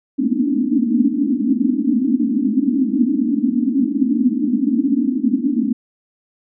pink band-pass noise, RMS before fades -17 dBFS, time 0.18-5.73 s, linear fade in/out 10 ms, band 220 to 300 Hz, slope 96 dB/octave, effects none

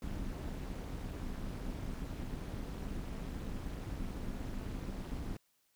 brown noise with amplitude modulation, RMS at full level -37 dBFS, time 0.02-5.37 s, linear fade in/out 2 ms, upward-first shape sine, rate 223 Hz, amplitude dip 80%, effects white hiss -75 dBFS RMS until 5.75 s

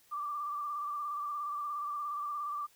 sine tone with vibrato, 1174.7 Hz, D6, in tune, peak -34 dBFS, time 0.11-2.67 s, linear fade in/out 20 ms, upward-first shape square, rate 17 Hz, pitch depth 30 cents each way, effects white hiss -65 dBFS RMS until 2.75 s

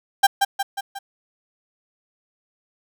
35% pulse tone with echo, 792 Hz, G5, 18 cents sharp, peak -8 dBFS, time 0.23-0.27 s, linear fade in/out 10 ms, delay 180 ms, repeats 4, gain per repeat -5 dB, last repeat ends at 0.99 s, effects none

